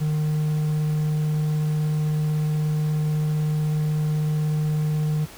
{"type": "tone", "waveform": "triangle", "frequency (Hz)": 152.7, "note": "D#3", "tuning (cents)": -32, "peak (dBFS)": -18, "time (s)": [0, 5.26], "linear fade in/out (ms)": 20, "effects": ["pink hiss -43 dBFS RMS until 5.37 s"]}